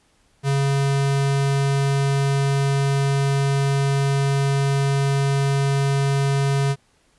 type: tone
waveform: square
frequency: 138.59 Hz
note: C#3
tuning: in tune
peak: -18 dBFS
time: 0.43-6.76 s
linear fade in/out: 50 ms
effects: pink hiss -61 dBFS RMS until 7.18 s + resampled to 24000 Hz